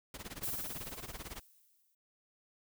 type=noise with tremolo; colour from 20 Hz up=pink; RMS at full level=-43 dBFS; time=0.14-1.4 s; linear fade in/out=2 ms; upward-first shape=sine; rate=18 Hz; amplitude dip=90%
type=noise with exponential decay; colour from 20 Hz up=violet; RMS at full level=-36 dBFS; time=0.43-1.95 s; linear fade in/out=5 ms; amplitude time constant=330 ms
effects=none